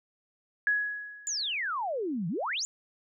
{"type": "tone with exponential decay", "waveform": "sine", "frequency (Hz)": 1676, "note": "G#6", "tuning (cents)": 15, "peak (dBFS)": -21, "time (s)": [0.67, 1.55], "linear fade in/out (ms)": 1, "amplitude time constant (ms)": 190}
{"type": "exponential two-way sweep", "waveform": "sine", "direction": "down then up", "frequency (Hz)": [7300, 155.8, 7300], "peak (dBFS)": -29, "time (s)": [1.27, 2.65], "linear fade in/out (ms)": 0, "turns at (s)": 2.28}
{"effects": []}